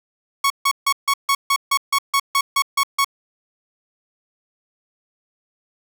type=tone bursts; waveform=sawtooth; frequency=1108.7 Hz; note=C#6; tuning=in tune; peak=-11 dBFS; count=13; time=0.44-3.046 s; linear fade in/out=5 ms; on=62 ms; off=150 ms; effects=none